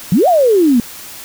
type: exponential two-way sweep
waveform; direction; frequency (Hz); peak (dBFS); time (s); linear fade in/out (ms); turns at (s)
sine; up then down; 157.3 to 756 to 224.6; -7; 0.12-0.8; 2; 0.28
effects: white hiss -32 dBFS RMS until 1.24 s